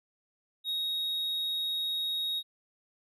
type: tone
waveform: triangle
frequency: 3765 Hz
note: A#7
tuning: 16 cents sharp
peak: -28 dBFS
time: 0.64-2.43 s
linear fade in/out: 50 ms
effects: none